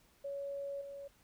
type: tone with level steps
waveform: sine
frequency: 560 Hz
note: C#5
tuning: 18 cents sharp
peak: -38 / -44 dBFS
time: 0.24-1.08 s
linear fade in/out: 10 ms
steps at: 0.81 s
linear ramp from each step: 5 ms
effects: pink hiss -68 dBFS RMS until 1.23 s